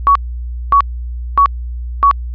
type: tone bursts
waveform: sine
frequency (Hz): 1123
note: C#6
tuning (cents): +22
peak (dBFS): -5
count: 4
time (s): 0.07-2.112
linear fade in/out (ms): 0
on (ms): 83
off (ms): 570
effects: added 60 Hz sine -20 dBFS peak until 2.34 s + resampled to 11025 Hz